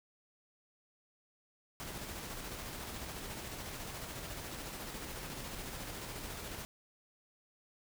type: noise with tremolo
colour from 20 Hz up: pink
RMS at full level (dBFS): -43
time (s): 1.8-6.65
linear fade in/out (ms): 0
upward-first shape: square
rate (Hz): 14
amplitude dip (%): 25
effects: none